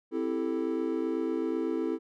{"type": "chord", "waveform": "triangle", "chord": "A minor seventh", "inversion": "first", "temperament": "equal", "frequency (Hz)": [261.6, 329.6, 392, 440], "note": ["C4", "E4", "G4", "A4"], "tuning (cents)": [0, 0, 0, 0], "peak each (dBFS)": [-32, -29, -35, -32], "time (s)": [0.11, 1.99], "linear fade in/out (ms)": 50, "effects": []}